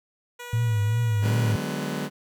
10% pulse tone with pitch glide, 484.8 to 481.7 Hz, B4 to B4, -32 to -43 cents, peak -28 dBFS, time 0.39-1.53 s, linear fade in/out 10 ms, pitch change -11 cents, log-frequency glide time 0.93-1.24 s
sine tone with vibrato, 110 Hz, A2, in tune, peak -20 dBFS, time 0.53-1.56 s, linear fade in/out 5 ms, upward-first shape triangle, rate 2.6 Hz, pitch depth 130 cents each way
sawtooth chord, G# half-diminished seventh, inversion second, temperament just, 149.51 / 186.89 / 207.7 / 249.2 Hz, D3 / F#3 / G#3 / B3, +31 / +18 / 0 / +16 cents, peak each -29 dBFS, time 1.21-2.1 s, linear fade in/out 50 ms
effects none

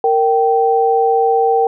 sine tone pair together, 462 / 777 Hz, A#4 / G5, -16 / -16 cents, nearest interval major sixth, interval 900 cents, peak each -13 dBFS, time 0.04-1.67 s, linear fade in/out 2 ms, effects none

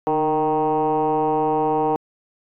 sine tone with frequency modulation, 620 Hz, D#5, 6 cents flat, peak -16 dBFS, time 0.07-1.96 s, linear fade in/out 0 ms, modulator 157 Hz, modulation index 2.1, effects tanh soft clip ceiling -12 dBFS

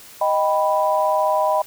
sine chord, Eb augmented, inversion none, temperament equal, 622.3 / 784 / 987.8 Hz, Eb5 / G5 / B5, 0 / 0 / 0 cents, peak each -19 / -22 / -20 dBFS, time 0.21-1.62 s, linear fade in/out 5 ms, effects white hiss -43 dBFS RMS until 1.66 s

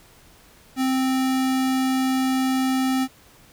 square tone, 261.6 Hz, C4, in tune, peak -20 dBFS, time 0.76-3.08 s, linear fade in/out 50 ms, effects pink hiss -52 dBFS RMS until 3.52 s

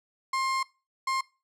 35% pulse tone bursts at uneven times, 1061 Hz, C6, 24 cents sharp, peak -24 dBFS, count 2, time 0.33-0.63 / 1.07-1.21 s, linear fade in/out 5 ms, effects noise-tail reverb RT60 0.3 s tail -22 dB re dry + low-pass 8000 Hz 12 dB/octave

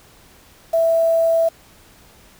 sine tone with quantisation, 659.3 Hz, E5, in tune, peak -13 dBFS, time 0.73-1.49 s, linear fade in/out 10 ms, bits 6, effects pink hiss -49 dBFS RMS until 2.39 s

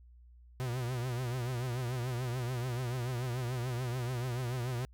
45% pulse tone with vibrato, 124 Hz, B2, 7 cents sharp, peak -33 dBFS, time 0.6-4.85 s, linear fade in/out 0 ms, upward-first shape triangle, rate 6.9 Hz, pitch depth 110 cents each way, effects added 60 Hz sine -54 dBFS peak until 4.93 s

